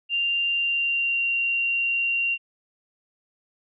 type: tone with pitch glide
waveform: sine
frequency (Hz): 2786 to 2762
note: F7 to F7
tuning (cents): -5 to -20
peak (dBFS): -21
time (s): 0.09-2.38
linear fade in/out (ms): 50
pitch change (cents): -15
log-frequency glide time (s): 0.48-1.24
effects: none